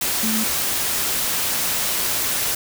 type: tone in noise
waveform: sine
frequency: 220 Hz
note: A3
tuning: in tune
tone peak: -22 dBFS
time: 0.23-0.44 s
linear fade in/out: 5 ms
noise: white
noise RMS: -22 dBFS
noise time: 0.01-2.55 s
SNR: -3 dB
effects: none